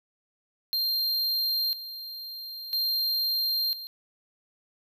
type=tone with tremolo; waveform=square; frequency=4186 Hz; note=C8; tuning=in tune; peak=-25 dBFS; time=0.73-3.87 s; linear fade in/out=0 ms; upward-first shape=square; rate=0.5 Hz; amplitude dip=75%; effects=none